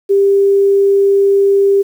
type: tone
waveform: sine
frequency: 396.5 Hz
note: G4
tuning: 20 cents sharp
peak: -7 dBFS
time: 0.09-1.83 s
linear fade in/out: 20 ms
effects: 7-bit